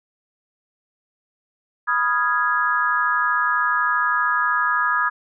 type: chord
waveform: sine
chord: F half-diminished seventh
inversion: second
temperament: equal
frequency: 987.8 / 1244.5 / 1396.9 / 1661.2 Hz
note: Cb6 / Eb6 / F6 / Ab6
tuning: 0 / 0 / 0 / 0 cents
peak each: -25 / -21 / -27 / -21 dBFS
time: 1.87-5.1 s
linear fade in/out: 20 ms
effects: none